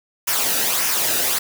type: noise with flanger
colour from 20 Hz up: white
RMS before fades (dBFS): -20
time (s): 0.27-1.39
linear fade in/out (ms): 10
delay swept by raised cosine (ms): 0.24 to 0.94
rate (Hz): 1.7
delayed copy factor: -0.55
effects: none